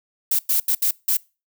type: noise bursts at uneven times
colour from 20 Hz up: violet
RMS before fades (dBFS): -19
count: 5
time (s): 0.31-0.39 / 0.49-0.6 / 0.68-0.75 / 0.82-0.91 / 1.08-1.17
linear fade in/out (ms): 5
effects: noise-tail reverb RT60 0.3 s tail -24 dB re dry